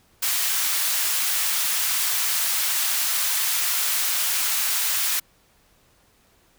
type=high-pass noise; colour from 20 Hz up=white; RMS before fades=-23 dBFS; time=0.22-5.2 s; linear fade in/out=10 ms; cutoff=1100 Hz; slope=12 dB/octave; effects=pink hiss -60 dBFS RMS until 6.58 s